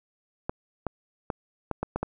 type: clicks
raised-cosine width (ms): 1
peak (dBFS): -14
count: 7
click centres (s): 0.495 / 0.867 / 1.302 / 1.713 / 1.83 / 1.96 / 2.03
effects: none